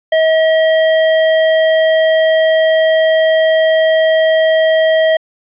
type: tone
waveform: square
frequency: 639 Hz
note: D#5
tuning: 46 cents sharp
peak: -9 dBFS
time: 0.12-5.17 s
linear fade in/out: 5 ms
effects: resampled to 8000 Hz + 8-bit